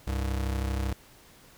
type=tone pair together; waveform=square; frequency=65.5 / 98.25 Hz; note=C2 / G2; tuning=+2 / +4 cents; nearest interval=perfect fifth; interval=702 cents; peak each=-29 / -35 dBFS; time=0.07-0.93 s; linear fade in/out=5 ms; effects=pink hiss -55 dBFS RMS until 1.57 s